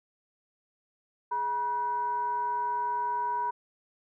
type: tone with frequency modulation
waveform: sine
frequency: 965 Hz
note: B5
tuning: 40 cents flat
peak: -27 dBFS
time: 1.31-3.51 s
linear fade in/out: 10 ms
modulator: 545 Hz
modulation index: 0.31
effects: none